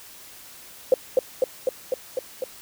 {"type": "tone with echo", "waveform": "sine", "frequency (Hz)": 515, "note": "C5", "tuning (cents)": -28, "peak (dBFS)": -11, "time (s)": [0.92, 0.94], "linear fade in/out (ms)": 2, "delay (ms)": 250, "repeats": 6, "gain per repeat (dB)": -2, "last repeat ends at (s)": 2.44, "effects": ["white hiss -45 dBFS RMS until 2.61 s"]}